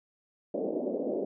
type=band-pass noise; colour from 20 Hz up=white; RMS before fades=-32 dBFS; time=0.54-1.25 s; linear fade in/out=5 ms; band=210 to 590 Hz; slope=48 dB/octave; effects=none